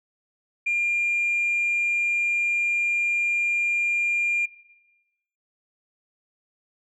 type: tone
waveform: sine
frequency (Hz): 2400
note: D7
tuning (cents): +37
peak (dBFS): -20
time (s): 0.66-4.46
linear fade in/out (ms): 10
effects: noise-tail reverb RT60 1.0 s tail -17 dB re dry + tanh soft clip ceiling -17 dBFS